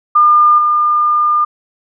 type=tone with level steps; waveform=sine; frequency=1206 Hz; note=D6; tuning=46 cents sharp; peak=-5 / -9 dBFS; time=0.15-1.45 s; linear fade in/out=10 ms; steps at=0.58 s; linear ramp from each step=5 ms; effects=none